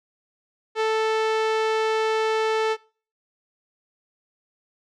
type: tone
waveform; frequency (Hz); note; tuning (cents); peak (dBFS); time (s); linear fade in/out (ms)
sawtooth; 440; A4; 0; -16; 0.75-2.77; 50
effects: noise-tail reverb RT60 0.4 s tail -23 dB re dry + low-pass 4000 Hz 12 dB/octave